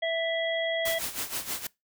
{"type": "harmonic tone", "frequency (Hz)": 659.3, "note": "E5", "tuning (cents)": 0, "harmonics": [1, 3, 5], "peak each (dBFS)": [-27, -32, -34], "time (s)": [0.02, 0.99], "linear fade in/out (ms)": 10}
{"type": "noise with tremolo", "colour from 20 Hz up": "white", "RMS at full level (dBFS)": -31, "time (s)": [0.85, 1.67], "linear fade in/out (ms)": 5, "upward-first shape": "sine", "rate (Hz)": 6.3, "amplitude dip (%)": 75}
{"effects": ["noise-tail reverb RT60 0.2 s tail -23 dB re dry"]}